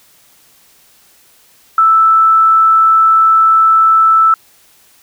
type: tone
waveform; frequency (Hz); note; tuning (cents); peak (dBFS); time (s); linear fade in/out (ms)
sine; 1318.5; E6; 0; -5; 1.78-4.34; 2
effects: white hiss -48 dBFS RMS until 5.02 s